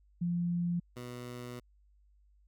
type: tone pair in turn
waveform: sine / 15% pulse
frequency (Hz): 173.5 / 122.68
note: F3 / B2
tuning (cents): -11 / -11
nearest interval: tritone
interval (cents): 600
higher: first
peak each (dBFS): -29 / -35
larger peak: first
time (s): 0.21-0.8 / 0.96-1.6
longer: second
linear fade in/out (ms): 10
effects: added 50 Hz sine -62 dBFS peak until 2.47 s